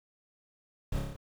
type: noise with echo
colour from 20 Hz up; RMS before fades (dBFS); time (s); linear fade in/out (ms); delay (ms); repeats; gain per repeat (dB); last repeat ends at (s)
brown; -32; 0.92-0.99; 5; 29; 6; -2; 1.164
effects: none